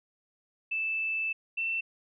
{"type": "tone pair in turn", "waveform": "sine", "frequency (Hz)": [2637, 2682], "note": ["E7", "E7"], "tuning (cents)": [0, 29], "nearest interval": "unison", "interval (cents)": 29, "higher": "second", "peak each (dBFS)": -28, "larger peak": "neither", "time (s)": [[0.71, 1.33], [1.57, 1.81]], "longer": "first", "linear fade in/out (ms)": 10, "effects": []}